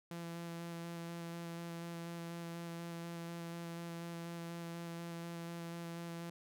sawtooth tone with vibrato, 169.2 Hz, E3, 45 cents sharp, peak -39 dBFS, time 0.11-6.3 s, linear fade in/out 2 ms, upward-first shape square, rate 4.1 Hz, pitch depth 9 cents each way, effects none

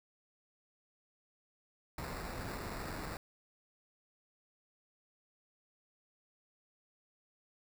pink noise with sample-and-hold, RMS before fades -42 dBFS, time 1.98-3.17 s, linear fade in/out 2 ms, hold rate 3150 Hz, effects none

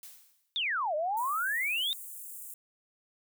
blue noise with exponential decay, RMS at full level -45 dBFS, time 0.03-0.59 s, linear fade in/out 1 ms, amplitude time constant 120 ms
sine exponential two-way sweep, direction down then up, 3729 to 587.3 to 3729 Hz, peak -28 dBFS, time 0.56-1.93 s, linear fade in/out 0 ms, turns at 0.95 s
white high-pass noise, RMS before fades -44 dBFS, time 1.17-2.54 s, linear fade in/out 2 ms, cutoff 7600 Hz, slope 48 dB/octave
effects none

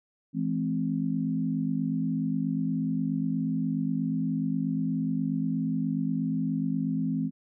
sine chord, E augmented, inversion none, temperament equal with one note detuned, 164.81 / 212.5 / 261.6 Hz, E3 / G#3 / B#3, 0 / +40 / 0 cents, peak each -30 / -31 / -29 dBFS, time 0.33-7.31 s, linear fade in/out 50 ms, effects none

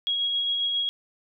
sine tone with tremolo, 3306 Hz, G#7, 9 cents flat, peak -22 dBFS, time 0.07-0.89 s, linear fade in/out 0 ms, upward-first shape sine, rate 7.4 Hz, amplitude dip 25%, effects none

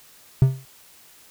triangle tone with exponential decay, 132.3 Hz, C3, 20 cents sharp, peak -6 dBFS, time 0.42-0.65 s, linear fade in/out 0 ms, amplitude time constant 48 ms, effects white hiss -51 dBFS RMS until 1.3 s

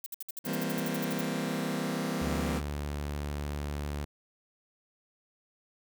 violet noise bursts, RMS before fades -38 dBFS, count 15, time 0.04-1.21 s, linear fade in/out 2 ms, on 22 ms, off 60 ms
sawtooth chord, C dominant seventh, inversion first, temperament just, 163.52 / 196.22 / 235.5 / 261.6 Hz, E3 / G3 / Bb3 / C4, -14 / +2 / +18 / 0 cents, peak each -32 dBFS, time 0.44-2.62 s, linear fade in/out 50 ms
sawtooth tone, 72.9 Hz, D2, 12 cents flat, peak -29 dBFS, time 2.21-4.05 s, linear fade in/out 10 ms
effects none

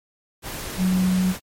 sine tone in noise, 185 Hz, F#3, in tune, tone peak -17 dBFS, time 0.77-1.35 s, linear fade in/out 50 ms, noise pink, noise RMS -32 dBFS, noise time 0.42-1.4 s, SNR +12 dB, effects MP3 64 kbps

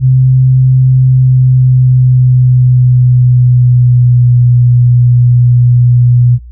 sine tone with pitch glide, 129.5 to 122.23 Hz, C3 to B2, -17 to -17 cents, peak -3 dBFS, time 0-6.39 s, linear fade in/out 50 ms, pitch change -100 cents, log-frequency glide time 0.94-4.4 s, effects noise-tail reverb RT60 0.1 s tail -23 dB re dry + added 60 Hz sine -27 dBFS peak until 6.51 s

